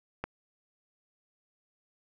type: click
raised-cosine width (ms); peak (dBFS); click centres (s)
0.5; -18; 0.24
effects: 10-bit